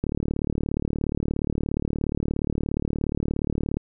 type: click train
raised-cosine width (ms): 3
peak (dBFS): -12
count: 139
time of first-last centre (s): 0.04-3.77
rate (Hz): 37
effects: none